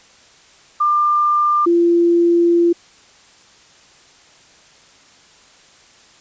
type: tone pair in turn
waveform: sine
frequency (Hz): 1195 / 342.6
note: D6 / F4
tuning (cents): +30 / -33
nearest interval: octave + minor seventh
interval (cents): 2163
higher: first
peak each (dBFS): -12 / -10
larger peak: second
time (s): 0.8-1.66 / 1.66-2.73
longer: second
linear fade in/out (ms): 10
effects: white hiss -48 dBFS RMS until 6.2 s + resampled to 16000 Hz